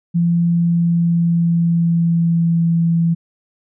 sine tone with pitch glide, 170.6 to 167.28 Hz, F3 to E3, -40 to +26 cents, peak -12 dBFS, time 0.14-3.15 s, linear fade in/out 20 ms, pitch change -34 cents, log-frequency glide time 0.48-2.63 s, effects none

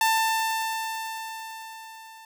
sawtooth tone with level ramp, 891 Hz, A5, 22 cents sharp, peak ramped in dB -15 to -41 dBFS, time 0.01-2.25 s, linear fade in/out 2 ms, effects none

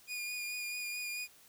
sawtooth tone with vibrato, 2441 Hz, D#7, 34 cents flat, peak -34 dBFS, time 0.07-1.28 s, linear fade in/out 50 ms, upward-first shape sine, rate 4.6 Hz, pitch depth 19 cents each way, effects white hiss -61 dBFS RMS until 1.48 s

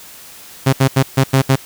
sawtooth tone bursts at uneven times, 134 Hz, C3, 42 cents sharp, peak -5 dBFS, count 6, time 0.66-0.73 / 0.8-0.88 / 0.96-1.03 / 1.17-1.24 / 1.33-1.42 / 1.49-1.56 s, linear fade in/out 10 ms, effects white hiss -38 dBFS RMS until 1.65 s

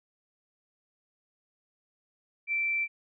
sine tone, 2339 Hz, D7, 8 cents flat, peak -26 dBFS, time 2.47-2.88 s, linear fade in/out 50 ms, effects none

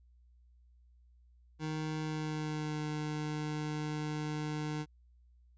25% pulse tone with pitch glide, 155.56 to 151.83 Hz, D#3 to D#3, 0 to -42 cents, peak -31 dBFS, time 1.59-4.86 s, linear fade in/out 50 ms, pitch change -42 cents, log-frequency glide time 2-2.83 s, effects added 60 Hz sine -60 dBFS peak until 5.57 s + resampled to 16000 Hz

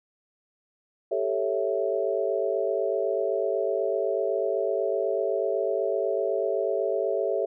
sine chord, A dominant seventh, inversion third, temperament equal, 392 / 440 / 554.4 / 659.3 Hz, G4 / A4 / C#5 / E5, 0 / 0 / 0 / 0 cents, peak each -29 dBFS, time 1.11-7.46 s, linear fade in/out 10 ms, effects none

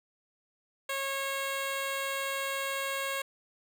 10% pulse tone, 546 Hz, C#5, 26 cents flat, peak -23 dBFS, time 0.89-3.22 s, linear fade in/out 5 ms, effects none

